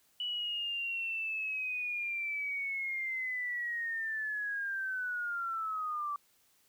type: linear sweep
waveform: sine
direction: down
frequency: 2960 to 1154 Hz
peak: -33 dBFS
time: 0.2-6.16 s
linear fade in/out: 2 ms
effects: white hiss -69 dBFS RMS until 6.68 s